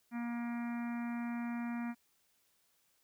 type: harmonic tone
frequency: 236.9 Hz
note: A#3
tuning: 28 cents sharp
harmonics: 1 / 3 / 4 / 5 / 6 / 7 / 8 / 9 / 10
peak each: -36 / -50 / -51 / -55 / -53 / -56 / -54 / -59 / -55 dBFS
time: 0.11-1.95 s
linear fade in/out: 50 ms
effects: white hiss -74 dBFS RMS until 3.03 s